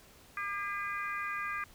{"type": "harmonic tone with a mistuned harmonic", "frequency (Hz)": 404.9, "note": "G#4", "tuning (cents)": -44, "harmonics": [3, 4, 5, 6], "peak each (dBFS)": [-37, -39, -41, -43], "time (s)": [0.37, 1.64], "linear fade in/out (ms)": 2, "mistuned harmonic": 3, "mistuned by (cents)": -20, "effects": ["pink hiss -58 dBFS RMS until 1.74 s"]}